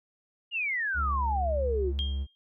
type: exponential sweep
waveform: sine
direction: down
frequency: 2900 to 335.2 Hz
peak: -27 dBFS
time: 0.51-1.93 s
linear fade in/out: 50 ms
type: tone with vibrato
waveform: triangle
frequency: 69.3 Hz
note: C#2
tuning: in tune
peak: -26 dBFS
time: 0.94-2.27 s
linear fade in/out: 50 ms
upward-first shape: triangle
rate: 3.1 Hz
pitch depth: 11 cents each way
type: tone with exponential decay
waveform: sine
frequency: 3215 Hz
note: G7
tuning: 43 cents sharp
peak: -28 dBFS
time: 1.99-2.35 s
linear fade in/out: 0 ms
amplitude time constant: 77 ms
effects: none